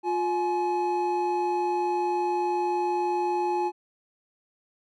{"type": "tone pair together", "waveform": "triangle", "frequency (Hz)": [353.8, 845.6], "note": ["F4", "G#5"], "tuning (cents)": [23, 31], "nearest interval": "octave + minor third", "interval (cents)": 1508, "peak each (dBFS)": [-25, -24], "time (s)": [0.03, 3.72], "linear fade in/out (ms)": 50, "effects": []}